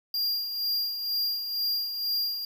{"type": "tone with tremolo", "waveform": "square", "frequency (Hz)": 4790, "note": "D8", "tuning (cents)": 33, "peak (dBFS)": -25, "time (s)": [0.14, 2.45], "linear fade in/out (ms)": 2, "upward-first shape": "sine", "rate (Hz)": 2.1, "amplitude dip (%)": 55, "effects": ["9-bit"]}